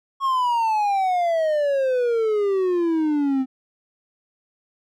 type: exponential sweep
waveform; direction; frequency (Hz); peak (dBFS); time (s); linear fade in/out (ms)
triangle; down; 1100 to 257.9; -16; 0.2-3.46; 50
effects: none